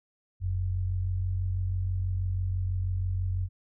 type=tone pair together; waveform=sine; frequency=46.36 / 92.5 Hz; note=F#1 / F#2; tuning=+4 / 0 cents; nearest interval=octave; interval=1196 cents; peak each=-33 / -27 dBFS; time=0.4-3.49 s; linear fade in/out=50 ms; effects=none